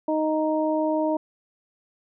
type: harmonic tone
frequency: 311.1 Hz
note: D#4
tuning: in tune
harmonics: 1 / 2 / 3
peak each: -24 / -24 / -29 dBFS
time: 0.08-1.17 s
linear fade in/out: 5 ms
effects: none